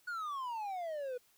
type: exponential sweep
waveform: triangle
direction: down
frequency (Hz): 1480 to 483.6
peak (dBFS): -35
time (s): 0.07-1.18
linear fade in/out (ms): 10
effects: white hiss -69 dBFS RMS until 1.37 s